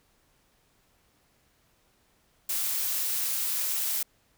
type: noise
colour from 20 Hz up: blue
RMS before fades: -29 dBFS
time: 2.49-4.03 s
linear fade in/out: 5 ms
effects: pink hiss -67 dBFS RMS until 4.37 s